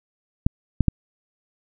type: clicks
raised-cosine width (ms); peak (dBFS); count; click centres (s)
5; -4; 3; 0.465 / 0.807 / 0.883
effects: none